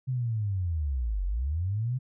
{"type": "linear two-way sweep", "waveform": "sine", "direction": "down then up", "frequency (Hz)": [132, 43.65, 132], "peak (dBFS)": -26, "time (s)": [0.07, 1.99], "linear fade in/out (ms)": 20, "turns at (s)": 1.25, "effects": []}